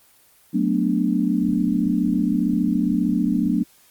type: chord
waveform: sine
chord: B minor seventh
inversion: second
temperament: equal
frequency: 185 / 220 / 246.9 / 293.7 Hz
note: F#3 / A3 / B3 / D4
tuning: 0 / 0 / 0 / 0 cents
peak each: -23 dBFS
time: 0.53-3.64 s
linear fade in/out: 20 ms
effects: white hiss -55 dBFS RMS until 3.9 s + Opus 24 kbps